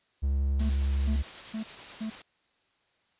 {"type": "tone with vibrato", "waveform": "triangle", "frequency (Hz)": 68.8, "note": "C#2", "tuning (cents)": -12, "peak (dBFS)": -22, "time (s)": [0.22, 1.23], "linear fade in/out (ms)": 20, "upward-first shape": "sine", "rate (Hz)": 11, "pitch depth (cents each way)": 12}
{"type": "noise with tremolo", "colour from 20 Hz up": "white", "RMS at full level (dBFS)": -42, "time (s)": [0.59, 2.22], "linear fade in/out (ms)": 5, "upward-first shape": "sine", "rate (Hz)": 9.2, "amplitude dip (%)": 25}
{"type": "tone bursts", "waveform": "triangle", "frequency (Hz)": 219.2, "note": "A3", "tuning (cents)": -6, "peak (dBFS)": -29, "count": 4, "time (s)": [0.6, 2.102], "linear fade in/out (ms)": 10, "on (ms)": 98, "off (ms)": 370}
{"effects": ["white hiss -70 dBFS RMS until 3.19 s", "resampled to 8000 Hz"]}